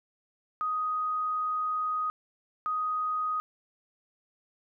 sine tone bursts at uneven times, 1249 Hz, D#6, 6 cents sharp, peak -27 dBFS, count 2, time 0.61-2.1 / 2.66-3.4 s, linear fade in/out 0 ms, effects none

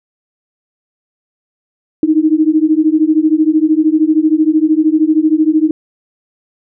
sine beating tone pair, 305.9 / 318.9 Hz, D#4 / D#4, -29 / +43 cents, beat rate 13 Hz, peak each -11 dBFS, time 2.03-5.71 s, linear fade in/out 2 ms, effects none

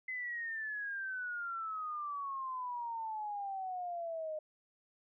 sine exponential sweep, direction down, 2047 to 612 Hz, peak -37 dBFS, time 0.08-4.39 s, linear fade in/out 5 ms, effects none

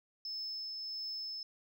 sine tone with tremolo, 5240 Hz, E8, 11 cents flat, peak -36 dBFS, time 0.25-1.43 s, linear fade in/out 2 ms, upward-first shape triangle, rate 1.5 Hz, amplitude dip 30%, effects tanh soft clip ceiling -35 dBFS

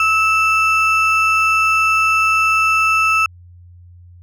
triangle ring-modulated tone, 1975.5 Hz, B6, in tune, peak -7 dBFS, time 0-3.26 s, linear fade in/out 2 ms, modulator 676 Hz, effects added 88 Hz sine -39 dBFS peak until 4.22 s

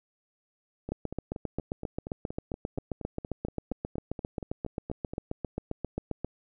two click trains, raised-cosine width 2 ms, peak -18 / -23 dBFS, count 41 / 19, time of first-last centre 0.92-6.246 / 0.89-5.135 s, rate 7.51 / 4.24 Hz, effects none

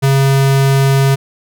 square tone, 136.4 Hz, C#3, 28 cents flat, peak -9 dBFS, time 0.02-1.16 s, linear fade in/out 20 ms, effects none

